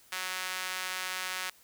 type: tone with high-pass filter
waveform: sawtooth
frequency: 185 Hz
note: F#3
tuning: in tune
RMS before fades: -36 dBFS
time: 0.12-1.5 s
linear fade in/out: 5 ms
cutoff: 1600 Hz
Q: 0.99
effects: white hiss -60 dBFS RMS until 1.63 s